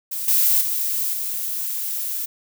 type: noise with level steps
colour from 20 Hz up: violet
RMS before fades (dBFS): -27 / -17 / -23 / -26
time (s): 0.11-2.26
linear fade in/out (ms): 10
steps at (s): 0.28 / 0.61 / 1.13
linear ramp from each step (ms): 2
effects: none